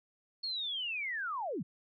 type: linear sweep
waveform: sine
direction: down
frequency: 4373 to 123.47 Hz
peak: -34 dBFS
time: 0.43-1.63 s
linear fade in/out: 10 ms
effects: none